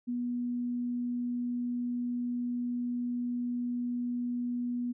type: tone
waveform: sine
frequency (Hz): 243.3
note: B3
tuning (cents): -26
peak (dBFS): -30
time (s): 0.07-4.93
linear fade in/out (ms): 20
effects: none